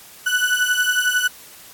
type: beating tone pair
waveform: 35% pulse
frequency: 1480 / 1491 Hz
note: F#6 / F#6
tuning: 0 / +13 cents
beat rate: 11 Hz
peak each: -18 dBFS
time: 0.26-1.28 s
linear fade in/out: 10 ms
effects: white hiss -43 dBFS RMS until 1.73 s + AAC 64 kbps